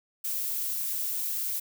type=noise; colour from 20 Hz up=violet; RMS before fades=-31 dBFS; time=0.24-1.6 s; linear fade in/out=10 ms; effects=none